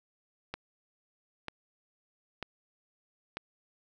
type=click train; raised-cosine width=0.3 ms; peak=-20 dBFS; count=4; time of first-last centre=0.54-3.37 s; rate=1.06 Hz; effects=none